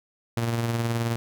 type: tone with tremolo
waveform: sawtooth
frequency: 116.54 Hz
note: A#2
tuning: in tune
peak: -18 dBFS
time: 0.37-1.16 s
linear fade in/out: 0 ms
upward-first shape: triangle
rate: 19 Hz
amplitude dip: 45%
effects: none

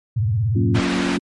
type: tone with vibrato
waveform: sine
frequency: 108.4 Hz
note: A2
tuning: 25 cents flat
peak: -16 dBFS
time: 0.16-0.8 s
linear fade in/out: 10 ms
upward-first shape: sine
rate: 17 Hz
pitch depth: 230 cents each way
type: chord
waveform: sine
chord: Gb major seventh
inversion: none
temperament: equal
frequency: 185 / 233.1 / 277.2 / 349.2 Hz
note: Gb3 / Bb3 / Db4 / F4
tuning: 0 / 0 / 0 / 0 cents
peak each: -24 / -25 / -23 / -26 dBFS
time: 0.55-1.19 s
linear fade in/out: 10 ms
type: low-pass noise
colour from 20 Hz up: white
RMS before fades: -26 dBFS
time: 0.74-1.18 s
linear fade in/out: 20 ms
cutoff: 2400 Hz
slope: 12 dB/octave
effects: MP3 48 kbps

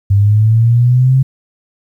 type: linear sweep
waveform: sine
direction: up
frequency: 98 to 134.2 Hz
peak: -6 dBFS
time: 0.1-1.23 s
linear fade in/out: 10 ms
effects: 8-bit

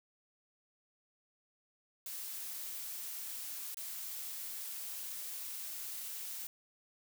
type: noise with dropouts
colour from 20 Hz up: blue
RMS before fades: -43 dBFS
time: 2.06-6.47 s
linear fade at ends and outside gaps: 1 ms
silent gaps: 3.745-3.77 s
effects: none

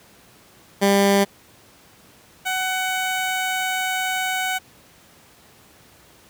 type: tone pair in turn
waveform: 15% pulse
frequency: 199 / 748.5 Hz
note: G3 / F#5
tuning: +26 / +20 cents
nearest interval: octave + major seventh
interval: 2294 cents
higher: second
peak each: -8 / -15 dBFS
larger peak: first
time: 0.81-1.25 / 2.45-4.59 s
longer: second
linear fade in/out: 20 ms
effects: pink hiss -51 dBFS RMS until 6.29 s + high-pass 80 Hz 12 dB/octave

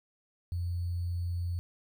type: tone with sample-and-hold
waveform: sine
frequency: 87.31 Hz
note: F2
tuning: in tune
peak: -30 dBFS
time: 0.52-1.59 s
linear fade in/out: 0 ms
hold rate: 4410 Hz
effects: none

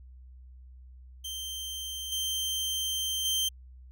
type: tone with level steps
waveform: sawtooth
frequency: 3136 Hz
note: G7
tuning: in tune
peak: -32 / -26 / -23 dBFS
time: 1.24-3.49 s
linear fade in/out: 10 ms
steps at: 2.12 / 3.25 s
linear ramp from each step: 2 ms
effects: added 63 Hz sine -47 dBFS peak until 3.91 s

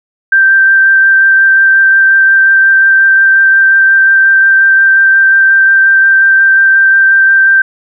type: tone with vibrato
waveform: sine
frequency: 1568 Hz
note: G6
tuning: in tune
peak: -3 dBFS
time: 0.32-7.62 s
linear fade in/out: 5 ms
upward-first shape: sine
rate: 5.6 Hz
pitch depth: 10 cents each way
effects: none

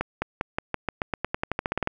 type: accelerating click train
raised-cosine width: 0.5 ms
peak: -10 dBFS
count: 18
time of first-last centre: 0.01-1.874 s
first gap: 210 ms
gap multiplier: 0.91
effects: none

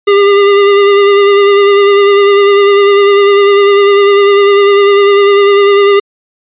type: tone with vibrato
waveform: square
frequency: 402 Hz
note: G4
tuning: 44 cents sharp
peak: -4 dBFS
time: 0.07-6 s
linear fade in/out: 10 ms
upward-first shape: sine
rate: 10 Hz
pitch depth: 27 cents each way
effects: resampled to 8000 Hz

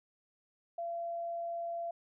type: tone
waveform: sine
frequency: 681 Hz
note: F5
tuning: 44 cents flat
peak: -35 dBFS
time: 0.78-1.91 s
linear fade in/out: 5 ms
effects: none

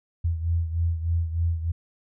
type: beating tone pair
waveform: sine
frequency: 83.1 / 86.4 Hz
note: E2 / F2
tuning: +15 / -18 cents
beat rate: 3.3 Hz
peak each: -23 / -29 dBFS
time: 0.24-1.72 s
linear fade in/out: 10 ms
effects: none

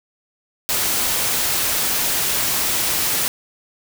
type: noise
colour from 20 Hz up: white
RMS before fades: -20 dBFS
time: 0.69-3.28 s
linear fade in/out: 0 ms
effects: none

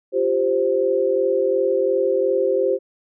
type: chord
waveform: sine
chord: F suspended second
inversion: none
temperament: equal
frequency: 349.2 / 392 / 523.3 Hz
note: F4 / G4 / C5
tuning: 0 / 0 / 0 cents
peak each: -25 / -20 / -19 dBFS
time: 0.12-2.79 s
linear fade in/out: 50 ms
effects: none

